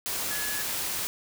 sine tone in noise, 1695 Hz, G#6, 35 cents sharp, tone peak -35 dBFS, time 0.31-0.62 s, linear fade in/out 0 ms, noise white, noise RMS -31 dBFS, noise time 0.06-1.07 s, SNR -7 dB, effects none

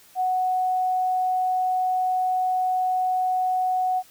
sine tone, 740 Hz, F#5, in tune, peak -20 dBFS, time 0.15-4.03 s, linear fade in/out 50 ms, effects white hiss -53 dBFS RMS until 4.1 s

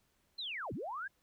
sine linear two-way sweep, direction down then up, 4231 to 81.3 to 1682 Hz, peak -38 dBFS, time 0.38-1.08 s, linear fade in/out 10 ms, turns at 0.73 s, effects pink hiss -75 dBFS RMS until 1.22 s

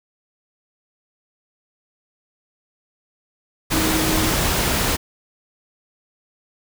sine tone in noise, 317.1 Hz, D#4, 33 cents sharp, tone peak -22 dBFS, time 3.72-4.31 s, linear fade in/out 20 ms, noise pink, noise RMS -20 dBFS, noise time 3.7-4.97 s, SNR -5 dB, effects none

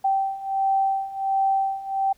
sine beating tone pair, 777 / 778.4 Hz, G5 / G5, -16 / -12 cents, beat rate 1.4 Hz, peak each -25 / -22 dBFS, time 0.04-2.13 s, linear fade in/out 10 ms, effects pink hiss -61 dBFS RMS until 2.17 s

